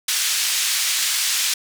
white band-pass noise, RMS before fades -21 dBFS, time 0.08-1.54 s, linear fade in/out 5 ms, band 2100 to 7800 Hz, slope 12 dB/octave, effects none

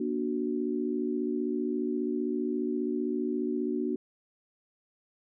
sine chord, Bb augmented, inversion none, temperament equal with one note detuned, 238.7 / 293.7 / 370 Hz, Bb3 / D4 / F#4, +41 / 0 / 0 cents, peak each -32 dBFS, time 0-3.96 s, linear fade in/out 5 ms, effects none

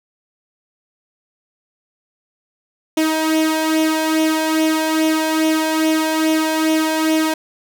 sawtooth tone with flanger, 316 Hz, D#4, 27 cents sharp, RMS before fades -17 dBFS, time 2.97-7.34 s, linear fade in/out 5 ms, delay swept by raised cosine 0.32 to 1.23 ms, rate 2.4 Hz, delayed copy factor +0.6, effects none

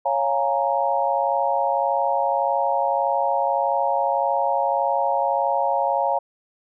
sine chord, Bb minor seventh, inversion first, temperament equal, 554.4 / 698.5 / 830.6 / 932.3 Hz, Db5 / F5 / Ab5 / Bb5, 0 / 0 / 0 / 0 cents, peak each -24 dBFS, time 0.05-6.19 s, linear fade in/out 10 ms, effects none

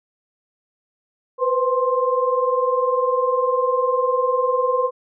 sine tone cluster, 493.1 / 513 / 1053 Hz, B4 / C5 / C6, -3 / -34 / +11 cents, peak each -21 dBFS, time 1.38-4.91 s, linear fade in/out 50 ms, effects none

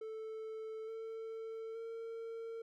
triangle tone with pitch steps, 440 / 447.7 / 455.5 Hz, A4 / A4 / A#4, 0 / +30 / -40 cents, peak -40 dBFS, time 0.01-2.62 s, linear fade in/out 5 ms, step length 870 ms, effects none

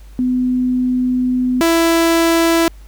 sine / sawtooth tone pair in turn, 251.9 / 332.2 Hz, B3 / E4, +34 / +13 cents, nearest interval perfect fourth, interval 479 cents, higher second, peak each -13 / -7 dBFS, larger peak second, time 0.19-1.61 / 1.61-2.68 s, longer first, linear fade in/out 0 ms, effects added 50 Hz sine -35 dBFS peak until 2.87 s + pink hiss -51 dBFS RMS until 2.87 s

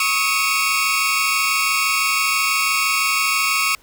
sawtooth tone cluster, 1107 / 1274 / 2240 / 2475 / 2715 Hz, C#6 / D#6 / C#7 / D#7 / F7, -3 / +41 / +18 / -10 / -50 cents, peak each -20 dBFS, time 0-3.75 s, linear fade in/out 2 ms, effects pink hiss -52 dBFS RMS until 3.82 s

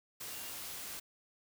sine tone in noise, 2794 Hz, F7, in tune, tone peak -55 dBFS, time 0.3-0.52 s, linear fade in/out 10 ms, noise white, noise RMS -44 dBFS, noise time 0.2-1 s, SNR -14 dB, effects none

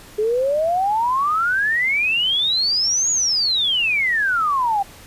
sine exponential two-way sweep, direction up then down, 415.3 to 6850 to 772 Hz, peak -16 dBFS, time 0.18-4.83 s, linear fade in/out 10 ms, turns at 3.11 s, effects pink hiss -43 dBFS RMS until 5.06 s + resampled to 32000 Hz

